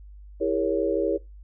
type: chord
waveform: sine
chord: E diminished seventh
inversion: none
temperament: equal with one note detuned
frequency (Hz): 329.6 / 401.6 / 466.2 / 554.4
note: E4 / G4 / Bb4 / Db5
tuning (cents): 0 / +42 / 0 / 0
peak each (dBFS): -27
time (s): 0.4-1.18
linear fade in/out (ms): 20
effects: noise-tail reverb RT60 0.2 s tail -21 dB re dry + added 50 Hz sine -42 dBFS peak until 1.43 s